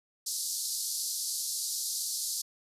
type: band-pass noise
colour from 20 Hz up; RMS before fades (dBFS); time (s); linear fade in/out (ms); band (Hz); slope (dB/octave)
pink; -34; 0.26-2.42; 10; 4300 to 13000; 48
effects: resampled to 32000 Hz